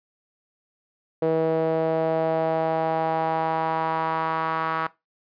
sawtooth tone with band-pass filter sweep, 161.2 Hz, E3, 38 cents flat, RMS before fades -24 dBFS, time 1.22-4.87 s, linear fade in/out 5 ms, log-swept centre 500 to 1200 Hz, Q 3.3, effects noise-tail reverb RT60 0.2 s tail -18 dB re dry + resampled to 11025 Hz

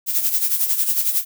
violet noise with tremolo, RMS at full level -17 dBFS, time 0.06-1.25 s, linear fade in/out 50 ms, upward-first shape sine, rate 11 Hz, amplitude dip 65%, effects none

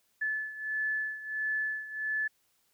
sine beating tone pair, 1732 / 1733.5 Hz, A6 / A6, -28 / -26 cents, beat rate 1.5 Hz, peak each -32 / -36 dBFS, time 0.21-2.28 s, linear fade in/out 10 ms, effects white hiss -72 dBFS RMS until 2.73 s

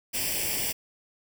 white noise with comb filter, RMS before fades -29 dBFS, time 0.13-0.73 s, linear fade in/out 20 ms, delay 0.38 ms, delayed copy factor +0.8, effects none

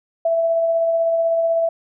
sine tone with tremolo, 663 Hz, E5, 10 cents sharp, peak -14 dBFS, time 0.25-1.69 s, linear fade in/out 5 ms, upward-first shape sine, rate 16 Hz, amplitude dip 25%, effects none

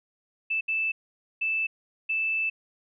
sine tone bursts at uneven times, 2637 Hz, E7, in tune, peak -24 dBFS, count 4, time 0.5-0.61 / 0.68-0.92 / 1.41-1.67 / 2.09-2.5 s, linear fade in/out 10 ms, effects none

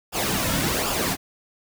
pink noise with flanger, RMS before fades -24 dBFS, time 0.12-1.17 s, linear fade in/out 50 ms, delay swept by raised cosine 0.49 to 2.59 ms, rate 1.3 Hz, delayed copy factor -0.65, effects none

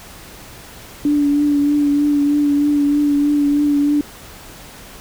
sine tone with vibrato, 290 Hz, D4, 22 cents flat, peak -12 dBFS, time 1.05-4.01 s, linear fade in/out 2 ms, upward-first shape triangle, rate 3.2 Hz, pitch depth 27 cents each way, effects pink hiss -38 dBFS RMS until 5 s

